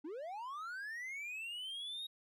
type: linear sweep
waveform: triangle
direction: up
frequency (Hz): 277.2 to 3790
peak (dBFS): -40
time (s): 0.04-2.07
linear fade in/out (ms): 10
effects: none